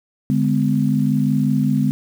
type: chord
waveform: sine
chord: G# diminished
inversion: second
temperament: equal with one note detuned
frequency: 146.83 / 207.7 / 252.9 Hz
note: D3 / G#3 / B3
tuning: 0 / 0 / +41 cents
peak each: -19 dBFS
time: 0.3-1.91 s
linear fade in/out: 0 ms
effects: 7-bit